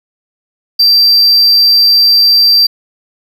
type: tone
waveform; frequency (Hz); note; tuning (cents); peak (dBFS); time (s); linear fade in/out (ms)
triangle; 4697; D8; -1; -3; 0.79-2.67; 10
effects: none